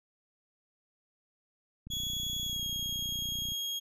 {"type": "click train", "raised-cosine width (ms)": 5, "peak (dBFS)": -32, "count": 51, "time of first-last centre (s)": [1.87, 3.52], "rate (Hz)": 30.3}
{"type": "tone with pitch glide", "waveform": "35% pulse", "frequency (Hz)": [3356, 3276], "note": ["G#7", "G#7"], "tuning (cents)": [17, -24], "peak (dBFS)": -31, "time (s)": [1.9, 3.8], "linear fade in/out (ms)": 20, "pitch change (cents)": -41, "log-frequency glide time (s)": [2.44, 2.63]}
{"effects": ["resampled to 32000 Hz"]}